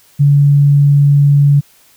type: tone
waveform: sine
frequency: 142.9 Hz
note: D3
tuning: 47 cents flat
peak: -5 dBFS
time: 0.19-1.61 s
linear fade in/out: 20 ms
effects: white hiss -48 dBFS RMS until 1.96 s